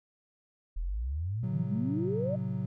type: exponential sweep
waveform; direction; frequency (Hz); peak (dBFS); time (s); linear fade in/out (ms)
sine; up; 37.4 to 617; -30; 0.76-2.36; 10
type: chord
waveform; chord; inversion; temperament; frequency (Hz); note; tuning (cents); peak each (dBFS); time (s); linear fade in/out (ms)
triangle; F# diminished; first; just; 111 / 133.2 / 185; A2 / C3 / F#3; +16 / +31 / 0; -34 / -33 / -32; 1.43-2.66; 5
effects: none